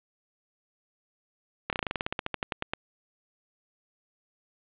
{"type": "slowing click train", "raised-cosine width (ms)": 0.3, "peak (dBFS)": -12, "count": 18, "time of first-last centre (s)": [1.7, 2.735], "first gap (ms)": 28, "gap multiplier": 1.09, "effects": ["resampled to 8000 Hz", "7-bit"]}